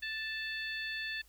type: harmonic tone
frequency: 880 Hz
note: A5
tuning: in tune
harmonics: 2 / 3 / 4 / 5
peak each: -38 / -42 / -44 / -46 dBFS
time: 0.02-1.22 s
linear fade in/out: 10 ms
effects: added 50 Hz sine -62 dBFS peak until 1.28 s + white hiss -66 dBFS RMS until 1.28 s